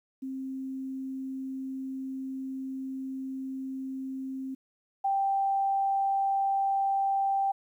sine tone pair in turn, 264.9 / 784.7 Hz, C4 / G5, +22 / +2 cents, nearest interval octave + perfect fifth, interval 1880 cents, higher second, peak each -33 / -24 dBFS, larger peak second, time 0.22-4.55 / 5.04-7.52 s, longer first, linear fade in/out 10 ms, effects 11-bit

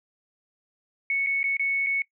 sine tone with dropouts, 2212 Hz, C#7, 4 cents flat, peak -22 dBFS, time 1.1-2.02 s, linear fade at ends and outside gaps 2 ms, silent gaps 1.264-1.269 / 1.431-1.44 / 1.569-1.595 / 1.864-1.868 s, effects noise-tail reverb RT60 0.1 s tail -22 dB re dry

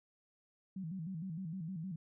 sine tone with vibrato, 174.61 Hz, F3, in tune, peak -39 dBFS, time 0.76-1.96 s, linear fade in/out 5 ms, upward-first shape square, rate 6.5 Hz, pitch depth 150 cents each way, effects none

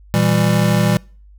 square chord, E diminished, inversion second, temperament just, 118.67 / 164.81 / 197.78 Hz, Bb2 / E3 / G3, +31 / 0 / +16 cents, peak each -18 dBFS, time 0.14-0.97 s, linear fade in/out 0 ms, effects noise-tail reverb RT60 0.4 s tail -25 dB re dry + added 50 Hz sine -41 dBFS peak until 1.38 s

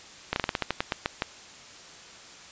slowing click train, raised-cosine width 0.3 ms, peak -9 dBFS, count 12, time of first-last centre 0.33-1.221 s, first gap 31 ms, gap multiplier 1.18, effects white hiss -47 dBFS RMS until 2.51 s + resampled to 16000 Hz

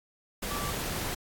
sine tone in noise, 1159 Hz, D6, 23 cents flat, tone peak -37 dBFS, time 0.5-0.71 s, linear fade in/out 10 ms, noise pink, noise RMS -34 dBFS, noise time 0.42-1.15 s, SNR -6 dB, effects AAC 64 kbps

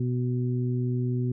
harmonic tone, 124 Hz, B2, 7 cents sharp, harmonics 1 / 2 / 3, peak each -25 / -31 / -35 dBFS, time 0-1.32 s, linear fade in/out 5 ms, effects none

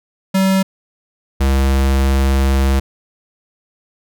square tone pair in turn, 191.3 / 67.38 Hz, G3 / C#2, -42 / -49 cents, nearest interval octave + tritone, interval 1807 cents, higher first, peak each -12 dBFS, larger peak neither, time 0.34-0.63 / 1.4-2.8 s, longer second, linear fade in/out 10 ms, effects none

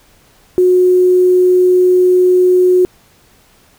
sine tone with quantisation, 364.3 Hz, F#4, 27 cents flat, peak -6 dBFS, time 0.58-2.85 s, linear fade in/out 0 ms, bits 6, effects pink hiss -49 dBFS RMS until 3.78 s

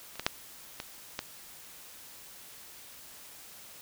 clicks, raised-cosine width 0.2 ms, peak -29 / -17 / -7 / -19 / -15 dBFS, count 5, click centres 0.156 / 0.196 / 0.265 / 0.801 / 1.191 s, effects white hiss -50 dBFS RMS until 3.81 s

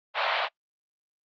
pink band-pass noise, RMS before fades -26 dBFS, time 0.14-0.49 s, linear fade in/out 50 ms, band 580 to 4000 Hz, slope 48 dB/octave, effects noise-tail reverb RT60 0.1 s tail -25 dB re dry + Opus 32 kbps

